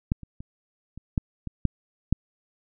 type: clicks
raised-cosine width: 5 ms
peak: -10 / -28 / -26 / -27 / -10 / -20 / -8 / -7 dBFS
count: 8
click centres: 0.119 / 0.233 / 0.405 / 0.976 / 1.178 / 1.473 / 1.653 / 2.126 s
effects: none